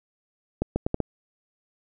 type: accelerating click train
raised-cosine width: 2 ms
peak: -10 dBFS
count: 5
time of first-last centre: 0.62-1.003 s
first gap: 140 ms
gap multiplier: 0.75
effects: none